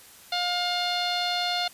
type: tone with low-pass filter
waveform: sawtooth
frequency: 710 Hz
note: F5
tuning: 28 cents sharp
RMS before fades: -27 dBFS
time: 0.32-1.68 s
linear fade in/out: 5 ms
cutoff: 4000 Hz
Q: 8
effects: white hiss -50 dBFS RMS until 1.73 s + resampled to 32000 Hz